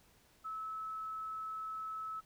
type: tone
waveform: sine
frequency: 1300 Hz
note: E6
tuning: 24 cents flat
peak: -39 dBFS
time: 0.44-2.21 s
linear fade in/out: 20 ms
effects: pink hiss -67 dBFS RMS until 2.25 s